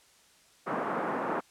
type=band-pass noise; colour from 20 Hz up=white; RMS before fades=-32 dBFS; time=0.66-1.41 s; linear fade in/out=20 ms; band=180 to 1300 Hz; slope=24 dB/octave; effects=white hiss -61 dBFS RMS until 1.5 s + low-pass 9000 Hz 12 dB/octave